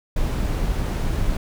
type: noise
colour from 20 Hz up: brown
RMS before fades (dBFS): -22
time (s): 0.16-1.37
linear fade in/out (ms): 5
effects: none